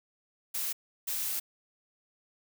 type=noise bursts at uneven times; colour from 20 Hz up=blue; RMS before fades=-33 dBFS; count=2; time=0.54-0.73 / 1.07-1.4 s; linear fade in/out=10 ms; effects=none